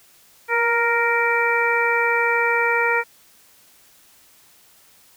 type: harmonic tone with a mistuned harmonic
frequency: 466.2 Hz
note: A#4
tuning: in tune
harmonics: 1 / 2 / 3 / 4 / 5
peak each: -23 / -23 / -23 / -23 / -23 dBFS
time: 0.48-3.04 s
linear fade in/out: 50 ms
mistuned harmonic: 1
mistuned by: +24 cents
effects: white hiss -53 dBFS RMS until 5.16 s